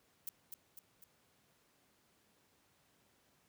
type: noise with echo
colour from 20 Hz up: violet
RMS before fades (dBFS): -42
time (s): 0.27-0.29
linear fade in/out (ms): 0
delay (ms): 250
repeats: 3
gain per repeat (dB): -5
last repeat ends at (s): 1.04
effects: pink hiss -72 dBFS RMS until 3.48 s + high-pass 100 Hz 12 dB/octave